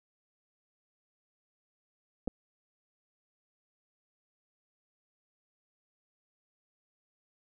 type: clicks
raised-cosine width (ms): 2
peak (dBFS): -21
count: 2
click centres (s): 2.275 / 2.279
effects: none